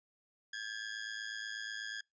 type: ring-modulated tone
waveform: sawtooth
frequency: 1661.2 Hz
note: G#6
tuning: in tune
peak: -33 dBFS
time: 0.53-2.01 s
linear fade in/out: 5 ms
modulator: 54.1 Hz
effects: noise-tail reverb RT60 0.2 s tail -26 dB re dry + resampled to 16000 Hz